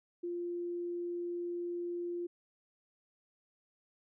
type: tone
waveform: sine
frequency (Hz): 348.3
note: F4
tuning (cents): -5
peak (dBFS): -35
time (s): 0.23-2.27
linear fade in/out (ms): 10
effects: none